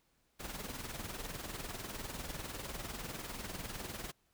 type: noise with tremolo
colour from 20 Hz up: pink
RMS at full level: -41 dBFS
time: 0.39-4.12 s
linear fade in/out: 20 ms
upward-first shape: sine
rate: 20 Hz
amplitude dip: 60%
effects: pink hiss -75 dBFS RMS until 4.33 s